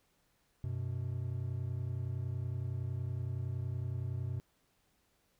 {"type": "tone pair together", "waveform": "triangle", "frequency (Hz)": [94.9, 125.66], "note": ["F#2", "B2"], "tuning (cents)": [44, 30], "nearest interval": "perfect fourth", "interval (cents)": 486, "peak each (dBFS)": [-36, -35], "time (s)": [0.64, 4.4], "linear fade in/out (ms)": 0, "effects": ["pink hiss -74 dBFS RMS until 5.39 s"]}